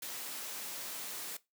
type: high-pass noise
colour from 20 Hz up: white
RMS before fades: -42 dBFS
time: 0.02-1.37 s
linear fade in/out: 5 ms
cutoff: 200 Hz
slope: 12 dB/octave
effects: noise-tail reverb RT60 0.2 s tail -18 dB re dry